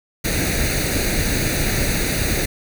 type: noise with comb filter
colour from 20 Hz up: pink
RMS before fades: -20 dBFS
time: 0.24-2.46 s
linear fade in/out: 10 ms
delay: 0.47 ms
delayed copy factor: +0.75
effects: none